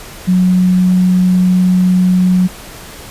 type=tone; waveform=sine; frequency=182.9 Hz; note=F#3; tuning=20 cents flat; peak=-7 dBFS; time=0.27-2.48 s; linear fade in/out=20 ms; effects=pink hiss -32 dBFS RMS until 3.1 s + resampled to 32000 Hz